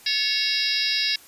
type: harmonic tone with a mistuned harmonic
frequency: 551 Hz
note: C#5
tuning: 11 cents flat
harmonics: 3 / 4 / 5 / 6 / 7 / 8 / 9 / 10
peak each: -32 / -30 / -30 / -34 / -27 / -33 / -25 / -31 dBFS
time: 0.06-1.16 s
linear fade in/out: 5 ms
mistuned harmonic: 3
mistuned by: +73 cents
effects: white hiss -49 dBFS RMS until 1.27 s + resampled to 32000 Hz